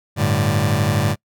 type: chord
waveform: sawtooth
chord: G suspended second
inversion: none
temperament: just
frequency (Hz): 98 / 110.25 / 147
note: G2 / A2 / D3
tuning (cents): 0 / +4 / +2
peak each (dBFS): -16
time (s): 0.16-1.16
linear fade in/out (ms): 50
effects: noise-tail reverb RT60 0.1 s tail -26 dB re dry